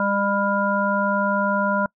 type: harmonic tone with a mistuned harmonic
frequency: 201.2 Hz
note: G3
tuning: 45 cents sharp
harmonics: 1 / 3 / 5 / 7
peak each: -24 / -24 / -24 / -24 dBFS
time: 0-1.86 s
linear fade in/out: 2 ms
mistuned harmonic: 5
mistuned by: -26 cents
effects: noise-tail reverb RT60 0.1 s tail -26 dB re dry